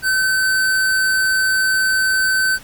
square tone, 1532 Hz, G6, 40 cents flat, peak -15 dBFS, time 0.02-2.59 s, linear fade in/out 50 ms, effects pink hiss -41 dBFS RMS until 2.63 s + Opus 48 kbps

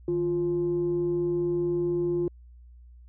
sine tone pair together, 155.56 / 349.2 Hz, D#3 / F4, 0 / 0 cents, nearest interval octave + major second, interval 1400 cents, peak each -32 / -23 dBFS, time 0.08-2.28 s, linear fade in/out 2 ms, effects tanh soft clip ceiling -19 dBFS + added 60 Hz sine -47 dBFS peak until 3.08 s

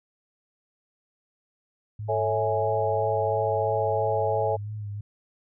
sine tone with vibrato, 104.4 Hz, G#2, 10 cents sharp, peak -31 dBFS, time 1.99-5.01 s, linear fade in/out 5 ms, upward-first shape sine, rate 3 Hz, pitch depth 43 cents each way
sine chord, A major seventh, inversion none, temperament equal with one note detuned, 440 / 554.4 / 655.1 / 830.6 Hz, A4 / C#5 / E5 / G#5, 0 / 0 / -11 / 0 cents, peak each -28 dBFS, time 2.08-4.57 s, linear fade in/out 20 ms
effects none

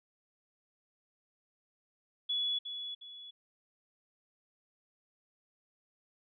sine tone with echo, 3400 Hz, G#7, 40 cents sharp, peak -30 dBFS, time 2.29-2.59 s, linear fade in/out 10 ms, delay 360 ms, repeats 2, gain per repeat -8 dB, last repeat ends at 3.31 s, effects none

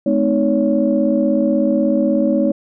sine tone cluster, 214.3 / 254.4 / 310.8 / 562 Hz, A3 / C4 / D#4 / C#5, -45 / -48 / -2 / +24 cents, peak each -18 dBFS, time 0.06-2.52 s, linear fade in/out 5 ms, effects tanh soft clip ceiling -2 dBFS

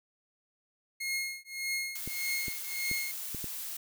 sawtooth tone with tremolo, 2152 Hz, C7, 48 cents sharp, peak -26 dBFS, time 1-3.12 s, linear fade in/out 10 ms, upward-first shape triangle, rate 1.7 Hz, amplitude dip 100%
blue noise, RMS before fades -39 dBFS, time 1.95-3.77 s, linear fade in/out 5 ms
clicks, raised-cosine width 3 ms, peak -27 dBFS, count 5, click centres 2.076 / 2.482 / 2.914 / 3.347 / 3.443 s
effects none

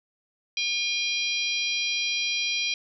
harmonic tone, 806 Hz, G5, 48 cents sharp, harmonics 3 / 4 / 5 / 6 / 7, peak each -28 / -30 / -32 / -34 / -35 dBFS, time 0.57-2.74 s, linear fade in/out 2 ms, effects none

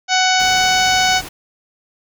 harmonic tone, 745 Hz, F#5, 12 cents sharp, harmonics 1 / 2 / 3 / 4 / 5 / 6 / 7 / 8 / 9, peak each -16 / -19 / -21 / -22 / -23 / -24 / -24 / -25 / -26 dBFS, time 0.08-1.22 s, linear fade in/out 50 ms
pink noise, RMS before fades -31 dBFS, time 0.39-1.29 s, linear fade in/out 10 ms
effects none

